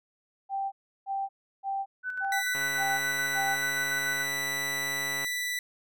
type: tone bursts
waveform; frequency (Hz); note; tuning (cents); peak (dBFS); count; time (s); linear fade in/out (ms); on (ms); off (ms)
sine; 784; G5; 0; -28; 6; 0.49-3.57; 50; 230; 340
type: tone with tremolo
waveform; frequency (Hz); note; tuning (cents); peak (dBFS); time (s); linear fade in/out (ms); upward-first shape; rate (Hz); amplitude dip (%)
sine; 1500; F#6; +23; -29; 2.03-4.26; 50; square; 6.9; 45
type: tone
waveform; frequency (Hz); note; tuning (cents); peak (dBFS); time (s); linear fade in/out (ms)
sawtooth; 1975.5; B6; 0; -26; 2.32-5.59; 2
type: click train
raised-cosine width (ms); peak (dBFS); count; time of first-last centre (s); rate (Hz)
0.5; -24; 373; 2.55-5.246; 138
effects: none